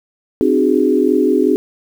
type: chord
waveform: sine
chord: Ab dominant seventh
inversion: first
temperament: equal with one note detuned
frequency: 261.6 / 304 / 370 / 415.3 Hz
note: C4 / Eb4 / Gb4 / Ab4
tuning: 0 / -40 / 0 / 0 cents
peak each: -16 dBFS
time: 0.41-1.56 s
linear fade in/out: 0 ms
effects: 7-bit